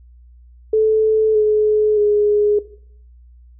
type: tone with pitch steps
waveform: sine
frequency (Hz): 436 / 426 / 416.3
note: A4 / G#4 / G#4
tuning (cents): -16 / +44 / +4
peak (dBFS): -11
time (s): 0.73-2.59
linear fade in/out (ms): 5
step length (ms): 620
effects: noise-tail reverb RT60 0.6 s tail -17 dB re dry + added 60 Hz sine -42 dBFS peak until 3.59 s